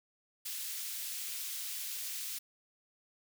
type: high-pass noise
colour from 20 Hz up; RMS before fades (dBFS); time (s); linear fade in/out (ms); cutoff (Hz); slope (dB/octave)
white; -40; 0.45-2.39; 10; 2500; 12
effects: none